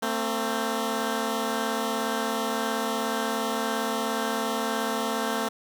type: tone pair together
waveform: 10% pulse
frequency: 224.5 / 261.6 Hz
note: A3 / C4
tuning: +35 / 0 cents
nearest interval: minor third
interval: 265 cents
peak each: -19 / -22 dBFS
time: 0.02-5.49 s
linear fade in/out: 10 ms
effects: none